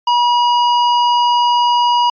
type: tone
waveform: square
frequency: 964 Hz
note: B5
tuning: 42 cents flat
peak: -11 dBFS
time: 0.07-2.1 s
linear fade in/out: 5 ms
effects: resampled to 11025 Hz